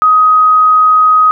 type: tone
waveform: sine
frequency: 1257 Hz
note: D#6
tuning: 17 cents sharp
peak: -4 dBFS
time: 0.02-1.31 s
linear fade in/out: 0 ms
effects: none